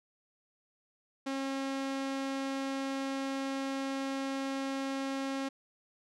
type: tone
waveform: sawtooth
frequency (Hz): 270.9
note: C#4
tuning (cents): -40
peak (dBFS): -29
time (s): 1.26-5.49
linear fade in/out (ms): 10
effects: low-pass 7000 Hz 12 dB/octave